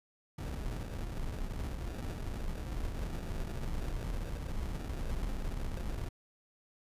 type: noise with sample-and-hold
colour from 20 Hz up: brown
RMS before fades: -37 dBFS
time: 0.38-6.09 s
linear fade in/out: 5 ms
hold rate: 1050 Hz
effects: resampled to 32000 Hz